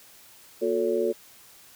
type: tone cluster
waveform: sine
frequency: 236.4 / 359 / 442.4 / 565 Hz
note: A#3 / F4 / A4 / C#5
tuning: +24 / +48 / +9 / +33 cents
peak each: -34 / -26 / -26 / -29 dBFS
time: 0.61-1.13 s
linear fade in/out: 20 ms
effects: white hiss -52 dBFS RMS until 1.75 s